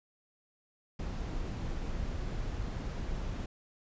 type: noise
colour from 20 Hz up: brown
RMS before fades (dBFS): -36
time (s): 0.99-3.46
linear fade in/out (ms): 5
effects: resampled to 16000 Hz